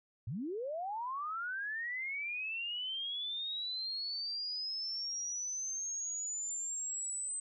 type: linear sweep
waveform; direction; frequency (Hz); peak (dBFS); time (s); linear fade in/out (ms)
sine; up; 92.5 to 8200; -36; 0.27-7.4; 5
effects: none